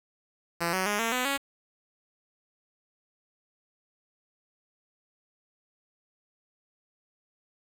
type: tone with pitch steps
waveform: 5% pulse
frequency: 170 / 187.54 / 206.9 / 228.2 / 251.8 / 277.8 Hz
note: F3 / F#3 / G#3 / A#3 / B3 / C#4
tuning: -46 / +24 / -6 / -37 / +34 / +4 cents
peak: -15 dBFS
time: 0.6-1.38 s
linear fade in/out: 20 ms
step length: 130 ms
effects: 8-bit